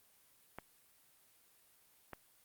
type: clicks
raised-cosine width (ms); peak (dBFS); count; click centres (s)
0.5; -29; 2; 0.586 / 2.133
effects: white hiss -68 dBFS RMS until 2.44 s + Opus 32 kbps